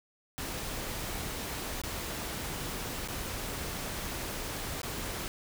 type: noise with dropouts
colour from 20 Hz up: pink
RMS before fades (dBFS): -37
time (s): 0.38-5.28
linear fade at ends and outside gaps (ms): 0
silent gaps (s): 1.816-1.836 / 3.076-3.085 / 4.817-4.832
effects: none